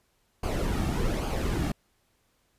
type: noise with flanger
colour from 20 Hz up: brown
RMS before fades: -28 dBFS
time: 0.43-1.72 s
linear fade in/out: 5 ms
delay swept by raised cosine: 0.53 to 2.03 ms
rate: 1.2 Hz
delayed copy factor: -0.55
effects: pink hiss -70 dBFS RMS until 2.58 s + resampled to 32000 Hz